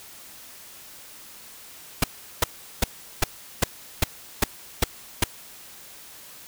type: noise bursts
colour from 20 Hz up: pink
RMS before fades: -18 dBFS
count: 9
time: 2.02-5.24 s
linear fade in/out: 5 ms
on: 20 ms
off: 380 ms
effects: white hiss -45 dBFS RMS until 6.47 s